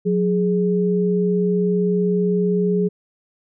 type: tone pair together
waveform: sine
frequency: 181.4 / 417 Hz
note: F#3 / G#4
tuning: -34 / +7 cents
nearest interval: octave + major second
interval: 1441 cents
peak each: -18 / -19 dBFS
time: 0.05-2.89 s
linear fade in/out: 20 ms
effects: none